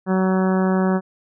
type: harmonic tone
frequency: 187.8 Hz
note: F#3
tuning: 26 cents sharp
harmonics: 1 / 2 / 3 / 4 / 5 / 6 / 7 / 8 / 9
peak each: -17 / -23 / -27 / -29 / -31 / -33 / -34 / -35 / -36 dBFS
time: 0.06-1.01 s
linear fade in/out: 50 ms
effects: none